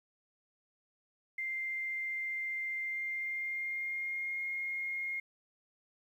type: tone with pitch glide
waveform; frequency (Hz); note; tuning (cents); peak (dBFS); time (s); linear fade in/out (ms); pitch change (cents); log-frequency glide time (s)
sine; 2095 to 2139; C7 to C7; +2 to +38; -34; 1.38-5.2; 5; +36; 2.82-4.47
effects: 11-bit